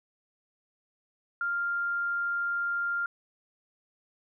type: tone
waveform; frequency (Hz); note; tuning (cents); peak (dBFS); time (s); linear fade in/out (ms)
sine; 1396.9; F6; 0; -27; 1.41-3.06; 2
effects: none